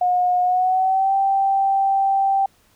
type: tone with pitch glide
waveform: sine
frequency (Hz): 721 to 781.7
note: F#5 to G5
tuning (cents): -45 to -5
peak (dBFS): -15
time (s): 0.01-2.46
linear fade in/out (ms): 5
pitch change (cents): +140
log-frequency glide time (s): 0.42-1.14
effects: pink hiss -58 dBFS RMS until 2.75 s